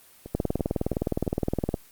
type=two click trains; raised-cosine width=2 ms; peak=-11 / -24 dBFS; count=28 / 4; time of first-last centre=0.35-1.742 / 0.26-1.267 s; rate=19.4 / 2.98 Hz; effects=white hiss -54 dBFS RMS until 1.91 s + Opus 24 kbps